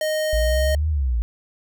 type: tone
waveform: square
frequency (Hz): 620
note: D#5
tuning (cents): -6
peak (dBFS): -21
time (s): 0.01-0.75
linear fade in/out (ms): 2
type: exponential two-way sweep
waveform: sine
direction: up then down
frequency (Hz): 54.4 to 79.4 to 54.4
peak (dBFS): -18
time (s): 0.33-1.22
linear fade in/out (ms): 0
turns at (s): 0.89
effects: none